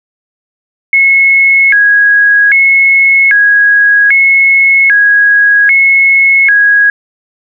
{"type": "tone with vibrato", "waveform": "sine", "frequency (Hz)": 1900, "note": "A#6", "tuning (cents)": 33, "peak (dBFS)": -3, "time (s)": [0.93, 6.9], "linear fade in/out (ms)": 2, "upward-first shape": "square", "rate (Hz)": 0.63, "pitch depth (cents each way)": 240, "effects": []}